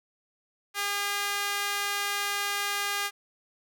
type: tone with high-pass filter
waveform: sawtooth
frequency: 405.1 Hz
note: G#4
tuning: 43 cents flat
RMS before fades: -30 dBFS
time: 0.74-3.11 s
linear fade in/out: 50 ms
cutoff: 1400 Hz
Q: 0.94
effects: none